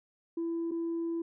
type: tone with dropouts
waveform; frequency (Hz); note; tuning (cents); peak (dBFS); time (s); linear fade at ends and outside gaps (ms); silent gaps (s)
sine; 334; E4; +23; -29; 0.37-1.22; 5; 0.711-0.716
effects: tanh soft clip ceiling -28 dBFS